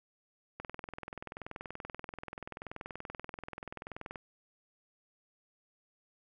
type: click train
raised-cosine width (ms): 0.5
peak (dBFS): -26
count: 75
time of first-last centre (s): 0.6-4.158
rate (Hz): 20.8
effects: none